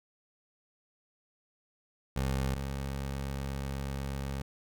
20% pulse tone pair in turn, 66.7 / 68.22 Hz, C2 / C#2, +34 / -27 cents, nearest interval unison, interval 39 cents, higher second, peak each -24 / -29 dBFS, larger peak first, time 2.16-2.55 / 2.55-4.42 s, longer second, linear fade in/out 5 ms, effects none

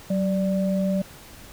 sine tone pair together, 189.09 / 587.3 Hz, F#3 / D5, +38 / 0 cents, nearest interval octave + minor sixth, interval 1962 cents, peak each -21 / -27 dBFS, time 0.1-1.02 s, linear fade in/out 5 ms, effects pink hiss -45 dBFS RMS until 1.52 s

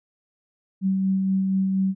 sine tone with tremolo, 191.4 Hz, G3, 41 cents flat, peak -18 dBFS, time 0.81-1.95 s, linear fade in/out 50 ms, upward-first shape sine, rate 4.2 Hz, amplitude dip 25%, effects none

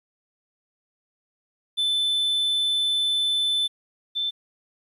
triangle / sine tone pair in turn, 3520 / 3539 Hz, A7 / A7, 0 / +9 cents, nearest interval unison, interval 9 cents, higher second, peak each -19 / -23 dBFS, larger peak first, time 1.77-3.68 / 4.15-4.31 s, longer first, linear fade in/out 20 ms, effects resampled to 32000 Hz + 10-bit

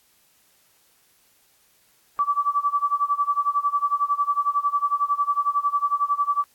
sine tone with tremolo, 1155 Hz, D6, 29 cents flat, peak -16 dBFS, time 2.19-6.44 s, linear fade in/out 0 ms, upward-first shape sine, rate 11 Hz, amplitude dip 90%, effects white hiss -61 dBFS RMS until 6.54 s + AAC 64 kbps

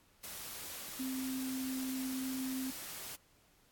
sine tone in noise, 261.6 Hz, C4, in tune, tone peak -36 dBFS, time 0.99-2.71 s, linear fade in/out 10 ms, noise white, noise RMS -45 dBFS, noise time 0.23-3.16 s, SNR +6 dB, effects pink hiss -68 dBFS RMS until 3.71 s + AAC 64 kbps

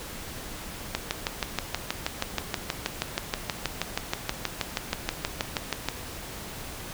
click train, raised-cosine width 0.2 ms, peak -8 dBFS, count 32, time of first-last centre 0.95-5.886 s, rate 6.28 Hz, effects pink hiss -39 dBFS RMS until 6.93 s

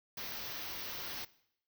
white band-stop noise, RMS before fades -42 dBFS, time 0.17-1.25 s, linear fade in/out 5 ms, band 6100 to 14000 Hz, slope 96 dB/octave, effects noise-tail reverb RT60 0.7 s tail -19 dB re dry

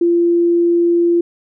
sine tone, 343.3 Hz, F4, 30 cents flat, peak -10 dBFS, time 0.01-1.21 s, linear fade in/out 5 ms, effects none

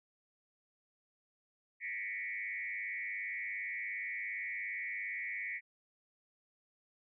sine tone with frequency modulation, 2093 Hz, C7, in tune, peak -37 dBFS, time 1.8-5.61 s, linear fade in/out 50 ms, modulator 97.3 Hz, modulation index 2.3, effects none

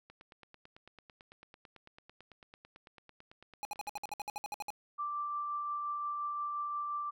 click train, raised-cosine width 0.3 ms, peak -37 dBFS, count 38, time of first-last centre 0.1-4.202 s, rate 9.02 Hz
square tone bursts, 830.6 Hz, G#5, in tune, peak -37 dBFS, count 14, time 3.63-4.704 s, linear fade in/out 0 ms, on 21 ms, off 60 ms
sine tone with tremolo, 1174.7 Hz, D6, in tune, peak -33 dBFS, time 4.98-7.11 s, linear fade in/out 20 ms, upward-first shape triangle, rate 5.7 Hz, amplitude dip 25%
effects none

